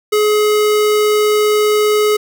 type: tone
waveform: square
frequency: 422.5 Hz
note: G#4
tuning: 30 cents sharp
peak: -11 dBFS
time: 0.12-2.17 s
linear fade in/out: 10 ms
effects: none